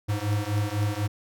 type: beating tone pair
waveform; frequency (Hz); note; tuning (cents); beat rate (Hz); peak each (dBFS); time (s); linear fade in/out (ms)
square; 102 / 106; G#2 / G#2; -31 / +36; 4; -28; 0.08-1.08; 20
effects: none